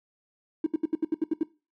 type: tone bursts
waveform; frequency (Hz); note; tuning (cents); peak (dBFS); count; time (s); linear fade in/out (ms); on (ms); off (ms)
triangle; 316.9; D#4; +32; -17; 9; 0.64-1.432; 5; 24; 72
effects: noise-tail reverb RT60 0.3 s tail -23 dB re dry + tanh soft clip ceiling -19 dBFS